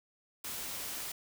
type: noise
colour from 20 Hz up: white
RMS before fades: -40 dBFS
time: 0.44-1.12 s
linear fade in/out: 5 ms
effects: none